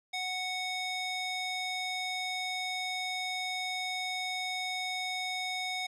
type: tone with band-pass filter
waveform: square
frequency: 740 Hz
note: F#5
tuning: in tune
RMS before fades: -35 dBFS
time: 0.13-5.87 s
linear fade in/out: 10 ms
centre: 3300 Hz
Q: 1.2
effects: resampled to 32000 Hz